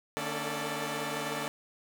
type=tone cluster; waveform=10% pulse; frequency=150 / 228 / 280 / 439.5 / 589 Hz; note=D3 / A#3 / C#4 / A4 / D5; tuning=+37 / -38 / +18 / -2 / +5 cents; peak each=-31 dBFS; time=0.17-1.48 s; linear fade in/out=0 ms; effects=none